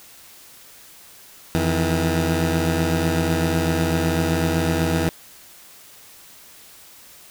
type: tone pair together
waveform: 15% pulse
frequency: 84.48 / 161 Hz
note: E2 / E3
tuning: +43 / -41 cents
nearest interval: major seventh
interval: 1116 cents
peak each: -15 dBFS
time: 1.55-5.09 s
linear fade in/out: 0 ms
effects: white hiss -46 dBFS RMS until 7.3 s